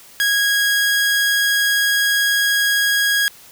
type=tone; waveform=sawtooth; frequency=1647 Hz; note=G#6; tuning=15 cents flat; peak=-11 dBFS; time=0.2-3.28 s; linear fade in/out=0 ms; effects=white hiss -44 dBFS RMS until 3.51 s